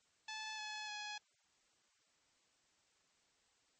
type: tone with pitch steps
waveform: 10% pulse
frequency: 868 / 853.1 / 838.4 Hz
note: A5 / G#5 / G#5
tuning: -24 / +46 / +16 cents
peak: -35 dBFS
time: 0.28-1.18 s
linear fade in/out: 5 ms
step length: 300 ms
effects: white hiss -75 dBFS RMS until 3.79 s + MP3 32 kbps